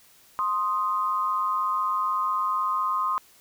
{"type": "tone pair together", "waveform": "sine", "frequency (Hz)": [1049, 1245], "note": ["C6", "D#6"], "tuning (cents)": [4, 1], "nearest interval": "minor third", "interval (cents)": 297, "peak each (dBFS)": [-25, -26], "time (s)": [0.39, 3.18], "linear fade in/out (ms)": 0, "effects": ["white hiss -56 dBFS RMS until 3.4 s"]}